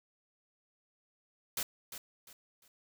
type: noise with echo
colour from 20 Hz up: white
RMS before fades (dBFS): -35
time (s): 1.57-1.63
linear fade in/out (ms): 2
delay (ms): 350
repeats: 3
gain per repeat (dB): -10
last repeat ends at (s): 2.68
effects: none